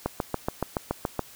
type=click train; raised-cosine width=1 ms; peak=-11 dBFS; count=9; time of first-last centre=0.06-1.193 s; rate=7.06 Hz; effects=white hiss -49 dBFS RMS until 1.35 s